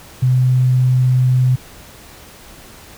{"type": "tone", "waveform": "sine", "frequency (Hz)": 127.4, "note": "C3", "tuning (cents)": -46, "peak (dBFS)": -10, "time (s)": [0.22, 1.56], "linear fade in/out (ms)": 10, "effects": ["pink hiss -40 dBFS RMS until 2.97 s"]}